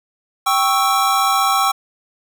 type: chord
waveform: square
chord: C# diminished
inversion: second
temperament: equal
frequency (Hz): 784 / 1108.7 / 1318.5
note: G5 / C#6 / E6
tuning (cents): 0 / 0 / 0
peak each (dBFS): -19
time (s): 0.46-1.72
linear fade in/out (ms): 10
effects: none